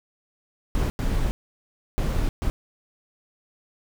brown noise bursts at uneven times, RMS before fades -23 dBFS, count 4, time 0.75-0.9 / 0.99-1.31 / 1.98-2.29 / 2.42-2.5 s, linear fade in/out 0 ms, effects none

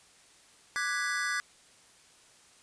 square chord, G# half-diminished seventh, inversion second, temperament equal, 1174.7 / 1480 / 1661.2 / 1975.5 Hz, D6 / F#6 / G#6 / B6, 0 / 0 / 0 / 0 cents, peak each -38 / -36 / -34 / -36 dBFS, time 0.76-1.4 s, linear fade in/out 0 ms, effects white hiss -59 dBFS RMS until 2.62 s + resampled to 22050 Hz

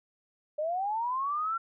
sine linear sweep, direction up, 587.3 to 1370 Hz, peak -28 dBFS, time 0.58-1.58 s, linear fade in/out 10 ms, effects none

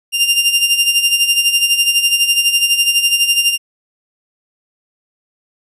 sawtooth tone with tremolo, 2794 Hz, F7, in tune, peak -5 dBFS, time 0.12-3.58 s, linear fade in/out 50 ms, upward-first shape sine, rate 12 Hz, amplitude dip 65%, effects resampled to 32000 Hz

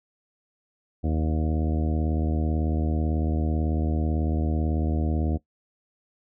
harmonic tone with a mistuned harmonic, 78.1 Hz, D#2, 7 cents sharp, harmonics 1 / 2 / 3 / 4 / 5 / 6 / 7 / 8 / 9, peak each -24 / -31 / -30 / -32 / -40 / -40 / -40 / -43 / -41 dBFS, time 1.03-5.38 s, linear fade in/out 20 ms, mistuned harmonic 9, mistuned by +21 cents, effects noise-tail reverb RT60 0.1 s tail -18 dB re dry

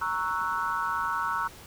sine chord, F# dominant seventh, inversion first, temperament equal, 932.3 / 1108.7 / 1318.5 / 1480 Hz, A#5 / C#6 / E6 / F#6, 0 / 0 / 0 / 0 cents, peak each -32 / -32 / -31 / -33 dBFS, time 0.01-1.48 s, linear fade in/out 10 ms, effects pink hiss -48 dBFS RMS until 1.66 s

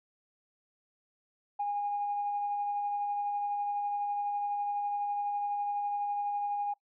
sine tone with tremolo, 818 Hz, G#5, 26 cents flat, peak -28 dBFS, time 1.59-6.74 s, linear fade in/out 10 ms, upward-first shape sine, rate 12 Hz, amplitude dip 25%, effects noise-tail reverb RT60 0.1 s tail -21 dB re dry + tanh soft clip ceiling -24 dBFS

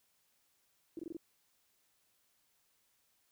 sine tone bursts, 329.6 Hz, E4, in tune, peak -39 dBFS, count 5, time 0.97-1.168 s, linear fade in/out 2 ms, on 22 ms, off 22 ms, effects white hiss -75 dBFS RMS until 3.31 s

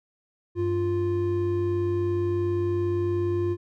triangle tone pair together, 97.34 / 349.2 Hz, G2 / F4, -12 / 0 cents, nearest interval octave + minor seventh, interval 2212 cents, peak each -26 / -22 dBFS, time 0.55-3.57 s, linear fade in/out 50 ms, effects none

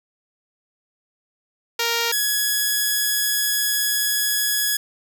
5% pulse tone pair in turn, 466.2 / 1680.7 Hz, A#4 / G#6, 0 / +20 cents, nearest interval octave + minor seventh, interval 2220 cents, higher second, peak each -8 dBFS, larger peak neither, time 1.79-2.12 / 2.12-4.77 s, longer second, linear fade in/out 5 ms, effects none

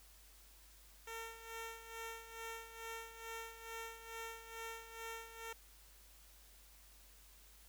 10% pulse tone with tremolo, 454.3 Hz, A#4, 45 cents flat, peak -36 dBFS, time 1.07-5.53 s, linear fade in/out 5 ms, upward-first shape sine, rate 2.3 Hz, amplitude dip 70%, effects added 50 Hz sine -63 dBFS peak until 7.68 s + white hiss -64 dBFS RMS until 7.68 s

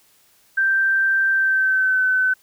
sine tone with pitch glide, 1568 to 1517.2 Hz, G6 to F#6, 0 to +43 cents, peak -15 dBFS, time 0.57-2.34 s, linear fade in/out 10 ms, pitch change -57 cents, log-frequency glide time 1.32-2.02 s, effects white hiss -57 dBFS RMS until 2.42 s

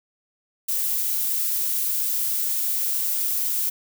violet noise, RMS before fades -24 dBFS, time 0.68-3.7 s, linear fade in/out 10 ms, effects none

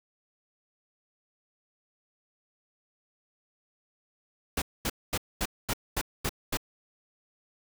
pink noise bursts, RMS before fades -29 dBFS, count 8, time 4.57-6.572 s, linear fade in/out 5 ms, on 49 ms, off 230 ms, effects none

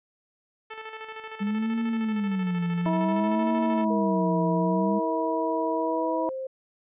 10% pulse tone with tremolo, 440 Hz, A4, in tune, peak -27 dBFS, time 0.7-3.85 s, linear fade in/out 10 ms, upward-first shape square, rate 13 Hz, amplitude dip 50%
sine tone with vibrato, 199 Hz, G3, 26 cents sharp, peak -24 dBFS, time 1.4-5 s, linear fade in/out 20 ms, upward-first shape sine, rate 0.57 Hz, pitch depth 250 cents each way
harmonic tone, 323.4 Hz, E4, 33 cents flat, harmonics 1 / 2 / 3, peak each -29 / -29 / -29 dBFS, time 2.86-6.29 s, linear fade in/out 0 ms
sine tone with pitch glide, 466.2 to 526.3 Hz, A#4 to C5, 0 to +10 cents, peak -30 dBFS, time 3.9-6.47 s, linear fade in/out 5 ms, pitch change +210 cents, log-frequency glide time 5.74-6.32 s
effects resampled to 8000 Hz

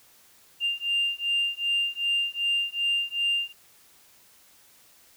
sine beating tone pair, 2794 / 2796.6 Hz, F7 / F7, 0 / +2 cents, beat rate 2.6 Hz, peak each -26 dBFS, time 0.6-3.53 s, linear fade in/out 50 ms, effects tanh soft clip ceiling -18 dBFS + white hiss -57 dBFS RMS until 5.16 s

